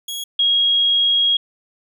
sawtooth / sine tone pair in turn, 3322 / 3286 Hz, G#7 / G#7, 0 / -19 cents, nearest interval unison, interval 19 cents, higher first, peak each -22 / -13 dBFS, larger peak second, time 0.08-0.24 / 0.39-1.37 s, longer second, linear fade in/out 5 ms, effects none

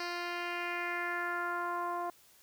10% pulse tone with low-pass filter sweep, 349.2 Hz, F4, in tune, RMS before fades -36 dBFS, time 0-2.1 s, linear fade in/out 2 ms, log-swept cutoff 4400 to 870 Hz, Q 2.7, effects white hiss -62 dBFS RMS until 2.42 s

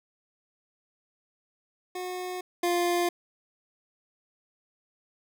25% pulse tone pair in turn, 364.1 / 349.5 Hz, F#4 / F4, -28 / +1 cents, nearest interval minor second, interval 71 cents, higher first, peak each -29 / -20 dBFS, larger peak second, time 1.95-2.41 / 2.63-3.09 s, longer neither, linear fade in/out 5 ms, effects none

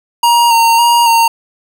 square tone with vibrato, 932.3 Hz, A#5, in tune, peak -7 dBFS, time 0.23-1.28 s, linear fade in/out 5 ms, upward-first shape square, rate 1.8 Hz, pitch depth 23 cents each way, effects none

